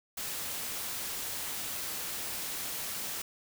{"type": "noise", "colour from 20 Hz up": "white", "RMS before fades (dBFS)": -37, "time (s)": [0.17, 3.22], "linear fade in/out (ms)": 5, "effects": []}